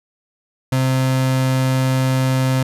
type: tone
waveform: 35% pulse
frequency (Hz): 130.81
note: C3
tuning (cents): 0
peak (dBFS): -13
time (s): 0.72-2.63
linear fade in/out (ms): 5
effects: resampled to 32000 Hz